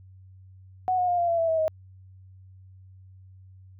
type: tone with pitch steps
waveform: sine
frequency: 740 / 723.5 / 707.4 / 691.6 / 676.2 / 661.2 / 646.4 / 632 Hz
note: F#5 / F#5 / F5 / F5 / E5 / E5 / E5 / D#5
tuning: 0 / -39 / +22 / -17 / +44 / +5 / -34 / +27 cents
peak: -21 dBFS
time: 0.88-1.68 s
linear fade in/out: 0 ms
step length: 100 ms
effects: added 94 Hz sine -47 dBFS peak until 3.79 s